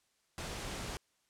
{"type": "noise", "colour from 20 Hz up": "pink", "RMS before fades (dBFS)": -41, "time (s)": [0.38, 0.97], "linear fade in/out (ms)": 0, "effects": ["white hiss -75 dBFS RMS until 1.29 s", "low-pass 9000 Hz 12 dB/octave"]}